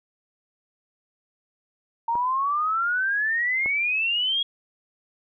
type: exponential sweep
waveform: sine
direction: up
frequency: 913 to 3322 Hz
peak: -21 dBFS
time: 2.08-4.43 s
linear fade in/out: 5 ms
type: clicks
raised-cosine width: 1 ms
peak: -22 / -21 dBFS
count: 2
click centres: 2.154 / 3.66 s
effects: none